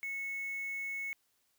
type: tone with quantisation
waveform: sine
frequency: 2200 Hz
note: C#7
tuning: 14 cents flat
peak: -36 dBFS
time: 0.03-1.13 s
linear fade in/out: 0 ms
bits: 8
effects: white hiss -75 dBFS RMS until 1.58 s